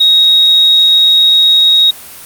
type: tone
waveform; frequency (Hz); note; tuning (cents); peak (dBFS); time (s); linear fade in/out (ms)
sine; 3772; A#7; +20; -4; 0-1.91; 10
effects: white hiss -31 dBFS RMS until 2.25 s + Opus 32 kbps